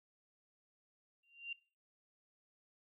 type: tone with exponential growth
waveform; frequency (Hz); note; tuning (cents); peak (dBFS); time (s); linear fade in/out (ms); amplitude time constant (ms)
sine; 2774; F7; -12; -37; 1.23-1.53; 5; 65
effects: noise-tail reverb RT60 0.4 s tail -22 dB re dry